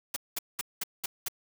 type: noise bursts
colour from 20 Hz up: white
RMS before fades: -32 dBFS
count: 6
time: 0.14-1.284 s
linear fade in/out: 5 ms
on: 24 ms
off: 200 ms
effects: none